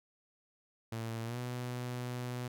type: tone with pitch glide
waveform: sawtooth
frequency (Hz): 113.9 to 123.49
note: A#2 to B2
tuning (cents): -40 to 0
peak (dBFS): -33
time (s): 0.92-2.48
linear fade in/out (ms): 5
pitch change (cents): +140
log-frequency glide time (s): 1.24-1.38
effects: none